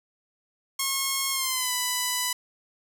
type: tone with pitch glide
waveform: 5% pulse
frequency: 1084 to 994 Hz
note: C#6 to B5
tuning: -39 to +11 cents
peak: -13 dBFS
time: 0.79-2.33 s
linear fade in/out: 5 ms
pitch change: -150 cents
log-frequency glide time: 1.31-1.72 s
effects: none